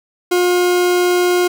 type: tone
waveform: 40% pulse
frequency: 357 Hz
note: F4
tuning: 38 cents sharp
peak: -11 dBFS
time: 0.31-1.48 s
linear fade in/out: 10 ms
effects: none